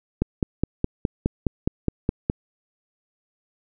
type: click train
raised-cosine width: 3 ms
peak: -7 dBFS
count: 11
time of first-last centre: 0.22-2.299 s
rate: 4.81 Hz
effects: none